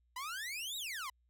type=exponential two-way sweep; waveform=sawtooth; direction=up then down; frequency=968 to 3929 to 968 Hz; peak=-36 dBFS; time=0.16-1.1 s; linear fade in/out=5 ms; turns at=0.77 s; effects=added 60 Hz sine -70 dBFS peak until 1.29 s